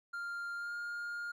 triangle tone with pitch glide, 1396.9 to 1414.8 Hz, F6 to F6, 0 to +22 cents, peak -36 dBFS, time 0.13-1.32 s, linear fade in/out 10 ms, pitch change +22 cents, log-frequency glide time 0.56-0.74 s, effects none

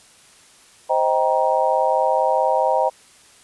sine chord, C minor seventh, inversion none, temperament just, 523.3 / 627.9 / 784.9 / 941.9 Hz, C5 / Eb5 / G5 / Bb5, 0 / +16 / +2 / +18 cents, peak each -21 dBFS, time 0.89-2.9 s, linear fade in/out 20 ms, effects white hiss -50 dBFS RMS until 3.43 s + resampled to 24000 Hz

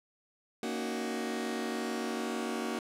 sawtooth chord, D# minor seventh, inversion second, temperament just, 233.3 / 280 / 311.1 / 373.4 Hz, A#3 / C#4 / D#4 / F#4, +2 / +18 / 0 / +16 cents, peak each -32 / -37 / -37 / -34 dBFS, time 0.63-2.79 s, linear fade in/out 2 ms, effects low-pass 11000 Hz 12 dB/octave

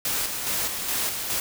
white noise with tremolo, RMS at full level -26 dBFS, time 0.05-1.4 s, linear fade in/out 2 ms, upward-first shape square, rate 2.4 Hz, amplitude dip 40%, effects none

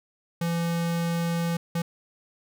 square tone bursts at uneven times, 169 Hz, E3, 43 cents sharp, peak -25 dBFS, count 2, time 0.41-1.57 / 1.75-1.82 s, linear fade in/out 5 ms, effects none

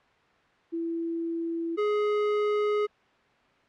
sine / square tone pair in turn, 333 / 418.4 Hz, E4 / G#4, +18 / +13 cents, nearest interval major third, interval 395 cents, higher second, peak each -28 / -24 dBFS, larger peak second, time 0.72-1.77 / 1.77-2.87 s, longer second, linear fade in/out 20 ms, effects white hiss -61 dBFS RMS until 3.68 s + low-pass 2000 Hz 12 dB/octave

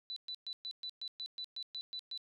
sine tone bursts, 3980 Hz, B7, 13 cents sharp, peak -39 dBFS, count 12, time 0.1-2.176 s, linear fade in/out 0 ms, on 63 ms, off 120 ms, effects none

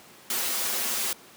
white noise with comb filter, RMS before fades -28 dBFS, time 0.3-1.13 s, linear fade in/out 2 ms, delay 6.7 ms, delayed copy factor -0.8, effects pink hiss -50 dBFS RMS until 1.36 s + high-pass 200 Hz 12 dB/octave

